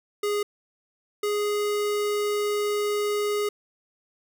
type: tone pair in turn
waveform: square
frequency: 413.1 / 414.8 Hz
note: G#4 / G#4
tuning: -9 / -2 cents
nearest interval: unison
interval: 7 cents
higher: second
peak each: -24 dBFS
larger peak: neither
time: 0.23-0.43 / 1.23-3.49 s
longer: second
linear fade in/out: 5 ms
effects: none